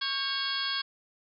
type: harmonic tone with a mistuned harmonic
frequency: 553 Hz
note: C#5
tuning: 4 cents flat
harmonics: 2 / 3 / 4 / 5 / 6 / 7 / 8 / 9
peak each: -38 / -35 / -43 / -43 / -33 / -44 / -34 / -40 dBFS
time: 0.01-0.82 s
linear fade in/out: 10 ms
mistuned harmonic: 3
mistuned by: -63 cents
effects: none